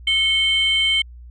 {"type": "tone pair together", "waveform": "sine", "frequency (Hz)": [2186, 3108], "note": ["C#7", "G7"], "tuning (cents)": [-25, -16], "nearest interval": "tritone", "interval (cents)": 609, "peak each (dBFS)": [-19, -15], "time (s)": [0.07, 1.02], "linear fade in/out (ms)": 5, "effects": ["tanh soft clip ceiling -11 dBFS", "added 60 Hz sine -37 dBFS peak until 1.3 s"]}